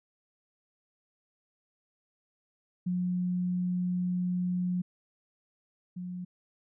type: tone pair in turn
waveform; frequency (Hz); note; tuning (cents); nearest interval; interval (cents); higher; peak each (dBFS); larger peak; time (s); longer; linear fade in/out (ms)
sine; 179.8 / 179.8; F#3 / F#3; -49 / -49; unison; 0; neither; -27 / -35; first; 2.86-4.82 / 5.96-6.25; first; 10
effects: none